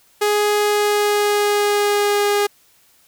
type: tone with pitch glide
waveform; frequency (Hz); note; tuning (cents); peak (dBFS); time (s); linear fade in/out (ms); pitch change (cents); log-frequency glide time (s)
sawtooth; 416.3 to 409.9; G#4 to G#4; +4 to -23; -11; 0.21-2.47; 10; -27; 0.57-2.23
effects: white hiss -55 dBFS RMS until 3.07 s